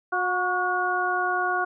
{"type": "harmonic tone with a mistuned harmonic", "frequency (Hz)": 361.9, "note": "F#4", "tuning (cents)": -38, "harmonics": [1, 2, 3, 4], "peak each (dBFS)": [-31, -27, -28, -26], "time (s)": [0.12, 1.65], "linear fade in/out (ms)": 10, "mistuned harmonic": 3, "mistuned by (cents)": 48, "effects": []}